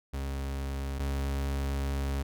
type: tone pair in turn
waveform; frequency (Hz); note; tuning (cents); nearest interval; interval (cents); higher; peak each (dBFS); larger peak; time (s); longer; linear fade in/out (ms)
40% pulse; 68.4 / 68.88; C#2 / C#2; -23 / -10; unison; 13; second; -31 / -28; second; 0.13-0.99 / 0.99-2.23; second; 10
effects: none